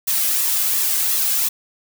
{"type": "noise with flanger", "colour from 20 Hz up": "blue", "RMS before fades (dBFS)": -19, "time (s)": [0.07, 1.49], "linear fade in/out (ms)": 10, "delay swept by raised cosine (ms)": [1.3, 2.2], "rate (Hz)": 2.8, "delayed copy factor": -0.6, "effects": []}